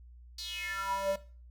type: tone with high-pass filter sweep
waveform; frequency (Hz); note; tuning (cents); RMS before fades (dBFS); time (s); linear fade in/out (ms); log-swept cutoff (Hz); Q
square; 196; G3; 0; -35; 0.38-1.16; 5; 4600 to 480; 6.3
effects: noise-tail reverb RT60 0.4 s tail -17 dB re dry + added 60 Hz sine -50 dBFS peak until 1.5 s